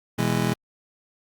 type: chord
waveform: 30% pulse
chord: E major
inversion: second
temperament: just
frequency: 123.61 / 164.81 / 206 Hz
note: B2 / E3 / G#3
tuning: +2 / 0 / -14 cents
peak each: -23 dBFS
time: 0.18-0.54 s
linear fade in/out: 10 ms
effects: Opus 48 kbps